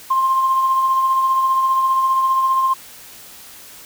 sine tone with tremolo, 1056 Hz, C6, 16 cents sharp, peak -11 dBFS, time 0.1-2.74 s, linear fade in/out 10 ms, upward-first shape triangle, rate 15 Hz, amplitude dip 40%, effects tanh soft clip ceiling -7 dBFS + white hiss -40 dBFS RMS until 3.85 s

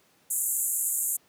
pink band-pass noise, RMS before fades -28 dBFS, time 0.3-1.17 s, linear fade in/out 10 ms, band 7000 to 14000 Hz, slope 96 dB/octave, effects pink hiss -63 dBFS RMS until 1.28 s + high-pass 150 Hz 12 dB/octave

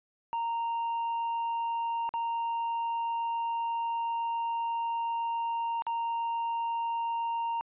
triangle tone with dropouts, 927 Hz, A#5, 10 cents flat, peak -27 dBFS, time 0.33-7.61 s, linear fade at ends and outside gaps 0 ms, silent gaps 2.091-2.139 / 5.821-5.867 s, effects resampled to 8000 Hz

